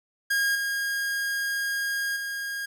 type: tone with level steps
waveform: 45% pulse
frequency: 1627 Hz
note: G#6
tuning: 36 cents flat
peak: -22 / -26 / -30 dBFS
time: 0.3-2.66 s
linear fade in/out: 10 ms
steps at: 0.55 / 2.16 s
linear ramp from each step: 5 ms
effects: none